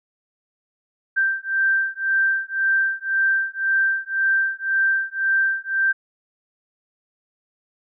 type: beating tone pair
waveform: sine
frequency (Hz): 1568 / 1569.9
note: G6 / G6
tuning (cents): 0 / +2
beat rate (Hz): 1.9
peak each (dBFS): -21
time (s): 1.16-5.93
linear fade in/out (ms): 20
effects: none